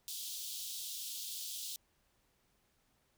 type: high-pass noise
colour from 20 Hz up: pink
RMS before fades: -43 dBFS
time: 0.08-1.76 s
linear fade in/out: 0 ms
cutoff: 3200 Hz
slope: 48 dB/octave
effects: pink hiss -75 dBFS RMS until 3.17 s